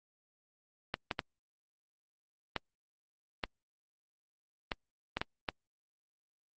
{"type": "clicks", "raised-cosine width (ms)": 0.3, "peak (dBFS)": -16, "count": 9, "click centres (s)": [0.941, 1.112, 1.192, 2.563, 3.438, 4.718, 5.17, 5.215, 5.488], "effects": ["Opus 32 kbps"]}